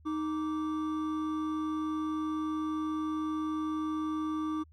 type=tone pair together; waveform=triangle; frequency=311.1 / 1167.5 Hz; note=D#4 / D6; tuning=0 / -11 cents; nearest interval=octave + major seventh; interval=2289 cents; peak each=-29 / -37 dBFS; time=0.05-4.64 s; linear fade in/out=20 ms; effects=added 78 Hz sine -55 dBFS peak until 4.72 s